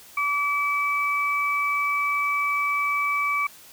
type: tone pair together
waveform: sine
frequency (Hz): 1151.3 / 2300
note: D6 / D7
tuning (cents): -35 / -37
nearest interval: octave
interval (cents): 1198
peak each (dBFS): -24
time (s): 0.17-3.47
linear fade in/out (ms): 5
effects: white hiss -48 dBFS RMS until 3.72 s